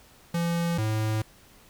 square tone pair in turn, 170 / 108.88 Hz, F3 / A2, -46 / -18 cents, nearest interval minor sixth, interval 772 cents, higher first, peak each -25 dBFS, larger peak neither, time 0.34-0.78 / 0.78-1.22 s, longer neither, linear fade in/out 5 ms, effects pink hiss -55 dBFS RMS until 1.69 s

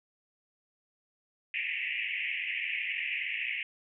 white band-pass noise, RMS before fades -34 dBFS, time 1.54-3.63 s, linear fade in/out 2 ms, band 1900 to 2800 Hz, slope 96 dB/octave, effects none

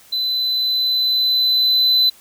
triangle tone with level ramp, 4019 Hz, B7, 30 cents sharp, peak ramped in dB -17 to -10 dBFS, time 0.12-2.1 s, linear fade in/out 10 ms, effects white hiss -48 dBFS RMS until 2.2 s

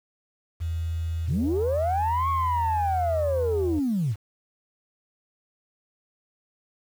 sine tone with pitch glide, 82.6 to 83.32 Hz, E2 to E2, +4 to +19 cents, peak -25 dBFS, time 0.6-3.8 s, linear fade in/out 20 ms, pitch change +15 cents, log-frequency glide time 1.63-2.62 s
sine linear two-way sweep, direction up then down, 88.5 to 1108.7 to 88.5 Hz, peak -21 dBFS, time 1.26-4.16 s, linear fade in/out 50 ms, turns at 2.29 s
effects tanh soft clip ceiling -18 dBFS + 8-bit

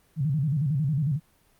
sine tone with vibrato, 145 Hz, D3, 22 cents flat, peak -22 dBFS, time 0.16-1.2 s, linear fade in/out 50 ms, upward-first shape square, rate 11 Hz, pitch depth 150 cents each way, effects pink hiss -63 dBFS RMS until 1.59 s + Opus 32 kbps

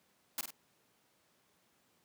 white noise with echo, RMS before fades -36 dBFS, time 0.38-0.41 s, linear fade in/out 2 ms, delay 48 ms, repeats 2, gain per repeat -6 dB, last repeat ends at 0.506 s, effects pink hiss -72 dBFS RMS until 2.04 s + high-pass 150 Hz 12 dB/octave

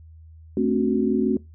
sine chord, D dominant seventh, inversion second, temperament equal with one note detuned, 220 / 261.6 / 287.3 / 370 Hz, A3 / C4 / D4 / F#4, 0 / 0 / -38 / 0 cents, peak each -23 / -23 / -28 / -23 dBFS, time 0.57-1.37 s, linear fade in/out 2 ms, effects noise-tail reverb RT60 0.2 s tail -21 dB re dry + added 80 Hz sine -43 dBFS peak until 1.54 s

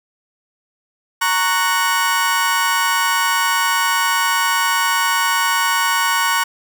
30% pulse chord, F# major, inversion first, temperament just, 925 / 1110 / 1480 Hz, A#5 / C#6 / F#6, -14 / +2 / 0 cents, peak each -17 dBFS, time 1.21-6.44 s, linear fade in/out 10 ms, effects none

